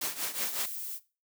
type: noise with tremolo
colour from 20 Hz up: white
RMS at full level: -31 dBFS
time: 0.01-0.66 s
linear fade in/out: 5 ms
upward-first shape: triangle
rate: 5.4 Hz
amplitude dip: 85%
type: noise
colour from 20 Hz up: violet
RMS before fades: -38 dBFS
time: 0.32-1 s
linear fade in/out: 50 ms
effects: noise-tail reverb RT60 0.3 s tail -17 dB re dry + high-pass 200 Hz 12 dB/octave